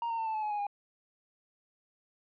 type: tone with pitch steps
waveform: sine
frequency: 934 / 915.8 / 898 / 880.6 / 863.4 / 846.6 / 830.2 / 814 Hz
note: A#5 / A#5 / A5 / A5 / A5 / G#5 / G#5 / G#5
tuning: +3 / -31 / +35 / +1 / -33 / +33 / -1 / -35 cents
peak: -28 dBFS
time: 0.02-0.668 s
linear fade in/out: 2 ms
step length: 81 ms
effects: tanh soft clip ceiling -30 dBFS